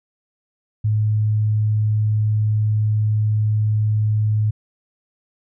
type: tone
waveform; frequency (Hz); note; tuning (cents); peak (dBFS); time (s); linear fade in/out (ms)
sine; 107.1; A2; -46; -15; 0.84-4.51; 10
effects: none